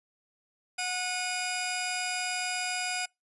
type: tone pair together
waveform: 15% pulse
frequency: 731 / 2459 Hz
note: F#5 / D#7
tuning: -21 / -21 cents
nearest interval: octave + major sixth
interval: 2100 cents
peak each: -26 dBFS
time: 0.78-3.06 s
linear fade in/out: 10 ms
effects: noise-tail reverb RT60 0.2 s tail -26 dB re dry + resampled to 24000 Hz